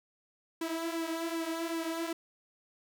sawtooth tone with flanger, 329.6 Hz, E4, in tune, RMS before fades -35 dBFS, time 0.61-2.13 s, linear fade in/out 5 ms, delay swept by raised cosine 1.6 to 5.7 ms, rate 2.6 Hz, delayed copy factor -0.65, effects none

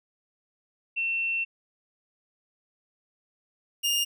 sine / sawtooth tone pair in turn, 2700 / 2824 Hz, E7 / F7, +41 / +19 cents, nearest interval minor second, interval 78 cents, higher second, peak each -25 / -20 dBFS, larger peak second, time 0.96-1.45 / 3.83-4.05 s, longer first, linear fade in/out 20 ms, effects none

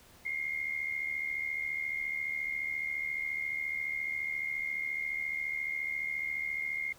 sine tone with amplitude modulation, 2128 Hz, C7, 29 cents sharp, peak -29 dBFS, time 0.25-6.93 s, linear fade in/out 10 ms, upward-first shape sine, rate 74.4 Hz, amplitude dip 70%, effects pink hiss -58 dBFS RMS until 6.98 s

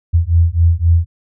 sine beating tone pair, 82.41 / 86.21 Hz, E2 / F2, 0 / -22 cents, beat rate 3.8 Hz, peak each -12 dBFS, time 0.13-1.06 s, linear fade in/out 20 ms, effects none

